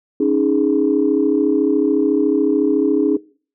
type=chord; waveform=sine; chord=C# suspended second; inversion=none; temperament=equal; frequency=277.2 / 311.1 / 415.3 Hz; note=C#4 / D#4 / G#4; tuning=0 / 0 / 0 cents; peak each=-17 dBFS; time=0.2-3.17 s; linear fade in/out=5 ms; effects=noise-tail reverb RT60 0.4 s tail -20 dB re dry + tanh soft clip ceiling -4 dBFS